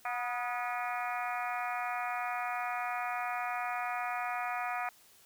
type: harmonic tone with a mistuned harmonic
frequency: 242.9 Hz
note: B3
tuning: 29 cents flat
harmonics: 3 / 4 / 5 / 6 / 7 / 8 / 9 / 10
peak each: -36 / -42 / -39 / -44 / -45 / -45 / -45 / -44 dBFS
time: 0.05-4.89 s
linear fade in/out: 2 ms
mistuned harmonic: 5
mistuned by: +40 cents
effects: white hiss -61 dBFS RMS until 5.25 s